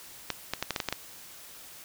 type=clicks; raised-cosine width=0.2 ms; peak=-11 dBFS; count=8; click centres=0.303 / 0.536 / 0.626 / 0.707 / 0.762 / 0.802 / 0.887 / 0.926 s; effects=white hiss -48 dBFS RMS until 1.84 s